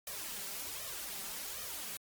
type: noise with flanger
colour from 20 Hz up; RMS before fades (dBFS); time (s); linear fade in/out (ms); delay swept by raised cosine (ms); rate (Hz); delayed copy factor
white; -42; 0.07-1.97; 2; 1.6 to 5.2; 1.3; +0.85
effects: MP3 96 kbps